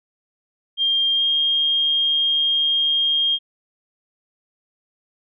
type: tone with pitch glide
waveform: sine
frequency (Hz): 3202 to 3226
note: G7 to G7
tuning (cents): +36 to +49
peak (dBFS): -16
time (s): 0.77-3.39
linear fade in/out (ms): 50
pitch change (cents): +13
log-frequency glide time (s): 1.15-1.22
effects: none